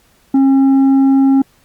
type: tone with tanh clipping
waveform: sine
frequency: 270.4 Hz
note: C#4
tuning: 43 cents flat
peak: -8 dBFS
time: 0.34-1.42 s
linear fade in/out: 5 ms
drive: 5 dB
effects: pink hiss -53 dBFS RMS until 1.64 s + Opus 48 kbps